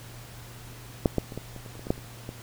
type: clicks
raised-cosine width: 2 ms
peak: -6 / -10 / -25 / -20 / -28 / -30 / -30 / -29 / -23 / -9 / -30 / -23 dBFS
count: 12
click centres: 1.058 / 1.183 / 1.322 / 1.376 / 1.563 / 1.662 / 1.754 / 1.794 / 1.869 / 1.905 / 1.979 / 2.291 s
effects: added 118 Hz sine -45 dBFS peak until 2.42 s + pink hiss -47 dBFS RMS until 2.42 s